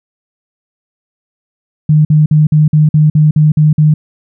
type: tone bursts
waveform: sine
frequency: 152.6 Hz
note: D#3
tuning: 33 cents flat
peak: -4 dBFS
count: 10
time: 1.89-3.94 s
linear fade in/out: 5 ms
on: 160 ms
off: 50 ms
effects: none